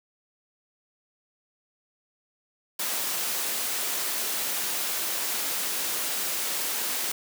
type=high-pass noise; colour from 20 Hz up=white; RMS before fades=-29 dBFS; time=2.79-7.12 s; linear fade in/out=5 ms; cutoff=250 Hz; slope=12 dB/octave; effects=none